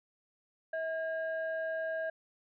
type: tone pair together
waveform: sine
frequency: 644.9 / 1621 Hz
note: E5 / G#6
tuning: -38 / -42 cents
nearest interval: octave + major third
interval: 1596 cents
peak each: -33 / -38 dBFS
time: 0.73-2.1 s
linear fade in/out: 5 ms
effects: tanh soft clip ceiling -25 dBFS